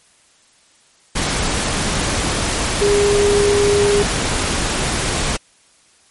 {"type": "tone in noise", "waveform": "sine", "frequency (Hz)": 407.6, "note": "G#4", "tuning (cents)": -32, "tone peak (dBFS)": -12, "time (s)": [2.81, 4.03], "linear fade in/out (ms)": 10, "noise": "pink", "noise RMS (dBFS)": -19, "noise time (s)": [1.15, 5.37], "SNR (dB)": 4, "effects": ["white hiss -53 dBFS RMS until 6.1 s", "MP3 48 kbps"]}